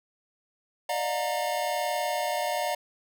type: tone cluster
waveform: square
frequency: 595 / 636 / 715 / 927 Hz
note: D5 / D#5 / F5 / A#5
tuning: +22 / +38 / +41 / -10 cents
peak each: -32 / -39 / -31 / -34 dBFS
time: 0.89-2.75 s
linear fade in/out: 5 ms
effects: none